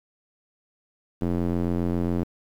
square tone with band-pass filter, 43.65 Hz, F1, in tune, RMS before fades -25 dBFS, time 1.21-2.24 s, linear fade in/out 10 ms, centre 270 Hz, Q 1.2, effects 9-bit

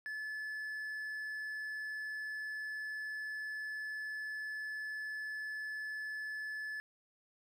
triangle tone, 1727 Hz, A6, 33 cents flat, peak -37 dBFS, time 0.06-6.8 s, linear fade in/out 0 ms, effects none

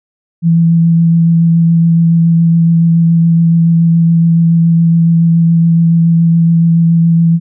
sine tone with vibrato, 166.6 Hz, E3, 19 cents sharp, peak -5 dBFS, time 0.42-7.4 s, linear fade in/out 50 ms, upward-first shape sine, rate 7.1 Hz, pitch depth 12 cents each way, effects none

